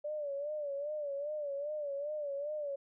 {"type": "tone with vibrato", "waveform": "sine", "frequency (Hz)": 582, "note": "D5", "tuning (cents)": -16, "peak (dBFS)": -35, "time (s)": [0.04, 2.76], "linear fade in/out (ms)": 10, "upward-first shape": "sine", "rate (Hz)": 2.5, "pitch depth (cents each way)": 83, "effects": []}